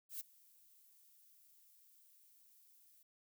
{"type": "noise with ADSR envelope", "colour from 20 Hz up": "violet", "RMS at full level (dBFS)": -43, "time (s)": [0.09, 3.03], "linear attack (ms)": 110, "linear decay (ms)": 17, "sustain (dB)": -24, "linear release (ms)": 4, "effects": []}